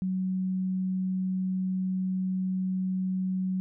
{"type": "tone", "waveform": "sine", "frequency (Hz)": 186.7, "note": "F#3", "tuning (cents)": 16, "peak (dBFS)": -26, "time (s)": [0.02, 3.6], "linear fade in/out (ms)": 0, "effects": []}